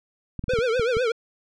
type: clicks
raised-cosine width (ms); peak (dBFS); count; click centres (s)
5; -18; 7; 0.393 / 0.44 / 0.483 / 0.536 / 0.588 / 0.796 / 0.969
type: tone with vibrato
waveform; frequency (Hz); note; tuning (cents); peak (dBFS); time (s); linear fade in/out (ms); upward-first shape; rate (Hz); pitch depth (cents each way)
square; 477.3; A#4; +41; -21; 0.49-1.12; 5; triangle; 8; 170
effects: low-pass 4000 Hz 12 dB/octave